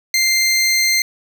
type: tone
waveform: 20% pulse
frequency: 2093 Hz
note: C7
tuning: in tune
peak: -8 dBFS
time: 0.14-1.02 s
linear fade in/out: 2 ms
effects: none